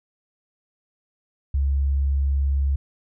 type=tone; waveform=sine; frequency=69.1 Hz; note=C#2; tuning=5 cents flat; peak=-18 dBFS; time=1.54-2.76 s; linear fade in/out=5 ms; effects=none